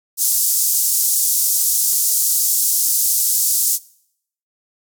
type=band-pass noise; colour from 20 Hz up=white; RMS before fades=-17 dBFS; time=0.17-3.79 s; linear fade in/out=50 ms; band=5800 to 15000 Hz; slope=24 dB/octave; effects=noise-tail reverb RT60 0.7 s tail -22 dB re dry